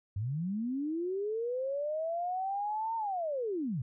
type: linear two-way sweep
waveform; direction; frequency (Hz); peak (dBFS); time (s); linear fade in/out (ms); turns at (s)
sine; up then down; 92.5 to 918 to 107.9; -31; 0.16-3.82; 5; 2.96
effects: none